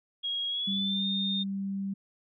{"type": "tone with pitch glide", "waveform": "sine", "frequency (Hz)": [3290, 3650], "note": ["G#7", "A#7"], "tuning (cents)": [-17, -37], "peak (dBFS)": -29, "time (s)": [0.23, 1.44], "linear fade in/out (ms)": 20, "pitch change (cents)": 180, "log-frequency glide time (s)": [0.48, 1.05]}
{"type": "tone", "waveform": "sine", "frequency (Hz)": 196, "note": "G3", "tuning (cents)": 0, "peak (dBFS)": -30, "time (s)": [0.67, 1.94], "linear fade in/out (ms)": 10}
{"effects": []}